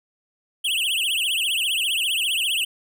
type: tone with vibrato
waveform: square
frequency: 2961 Hz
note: F#7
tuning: 1 cent sharp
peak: -21 dBFS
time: 0.64-2.65 s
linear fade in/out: 10 ms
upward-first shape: triangle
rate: 15 Hz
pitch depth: 250 cents each way
effects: none